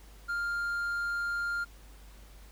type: tone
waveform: triangle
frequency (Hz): 1400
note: F6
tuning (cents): +4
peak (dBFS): -28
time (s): 0.28-1.65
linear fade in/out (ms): 20
effects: added 50 Hz sine -50 dBFS peak until 2.51 s + pink hiss -58 dBFS RMS until 2.51 s